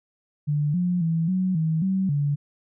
sine tone with pitch steps, 147.6 / 178.3 / 163.9 / 185.8 / 159.7 / 190.6 / 144.1 Hz, D3 / F3 / E3 / F#3 / D#3 / G3 / D3, +9 / +36 / -10 / +7 / +45 / -48 / -33 cents, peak -20 dBFS, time 0.47-2.36 s, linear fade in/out 20 ms, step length 270 ms, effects none

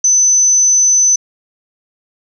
sine tone, 6060 Hz, F#8, 40 cents sharp, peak -7 dBFS, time 0.04-1.16 s, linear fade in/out 5 ms, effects none

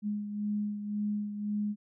sine beating tone pair, 207.7 / 209.6 Hz, G#3 / G#3, 0 / +16 cents, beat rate 1.9 Hz, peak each -31 / -39 dBFS, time 0.02-1.76 s, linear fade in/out 50 ms, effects none

